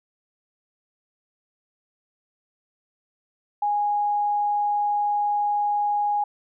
sine tone, 826 Hz, G#5, 10 cents flat, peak -20 dBFS, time 3.62-6.24 s, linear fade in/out 5 ms, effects none

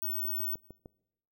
sine tone, 15804 Hz, B9, in tune, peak -30 dBFS, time 0.02-0.55 s, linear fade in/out 0 ms
click train, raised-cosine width 2 ms, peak -32 dBFS, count 6, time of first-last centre 0.1-0.859 s, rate 6.59 Hz
effects noise-tail reverb RT60 0.8 s tail -22 dB re dry

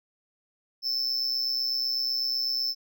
triangle tone with amplitude modulation, 5280 Hz, E8, 2 cents sharp, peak -21 dBFS, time 0.82-2.75 s, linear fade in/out 50 ms, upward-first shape sine, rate 128 Hz, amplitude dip 75%, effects none

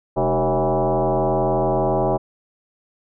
sine tone with frequency modulation, 130.81 Hz, C3, in tune, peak -16 dBFS, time 0.16-2.18 s, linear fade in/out 20 ms, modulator 170 Hz, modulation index 4.5, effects none

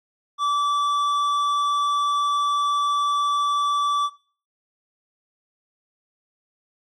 sine tone with tanh clipping, 1158 Hz, D6, 25 cents flat, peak -21 dBFS, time 0.38-4.1 s, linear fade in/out 50 ms, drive 11 dB, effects noise-tail reverb RT60 0.4 s tail -17 dB re dry + AAC 64 kbps

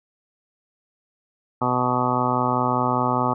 harmonic tone, 124.9 Hz, B2, 20 cents sharp, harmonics 1 / 2 / 3 / 4 / 5 / 6 / 7 / 8 / 9 / 10, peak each -28 / -26 / -31 / -31 / -30 / -29 / -25 / -31 / -26 / -28 dBFS, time 1.61-3.34 s, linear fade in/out 10 ms, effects none

